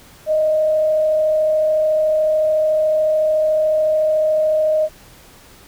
sine tone with frequency modulation, 621 Hz, D#5, 3 cents flat, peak -13 dBFS, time 0.26-4.89 s, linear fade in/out 50 ms, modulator 33.8 Hz, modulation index 0.23, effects pink hiss -45 dBFS RMS until 5.67 s

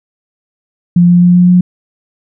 sine tone with pitch steps, 174.61 / 175.82 / 177.05 / 178.28 / 179.52 Hz, F3 / F3 / F3 / F3 / F3, 0 / +12 / +24 / +36 / +48 cents, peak -3 dBFS, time 0.96-1.61 s, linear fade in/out 5 ms, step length 130 ms, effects none

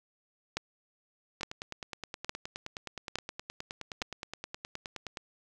two click trains, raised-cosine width 0.2 ms, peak -21 / -14 dBFS, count 37 / 5, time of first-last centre 1.41-5.172 / 0.57-4.018 s, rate 9.57 / 1.16 Hz, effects none

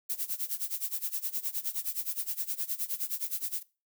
violet noise with tremolo, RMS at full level -31 dBFS, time 0.09-3.63 s, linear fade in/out 10 ms, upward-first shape sine, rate 9.6 Hz, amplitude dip 90%, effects noise-tail reverb RT60 0.3 s tail -20 dB re dry

